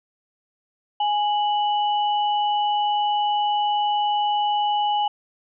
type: tone pair together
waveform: sine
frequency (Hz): 830.6 / 2960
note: G#5 / F#7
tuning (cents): 0 / 0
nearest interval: octave + minor seventh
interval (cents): 2200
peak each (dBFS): -19 / -29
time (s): 1-5.08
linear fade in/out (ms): 5
effects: none